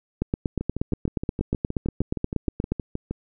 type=two click trains; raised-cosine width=3 ms; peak=-15 / -10 dBFS; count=17 / 22; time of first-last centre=0.61-3.11 / 0.22-2.72 s; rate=6.4 / 8.4 Hz; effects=none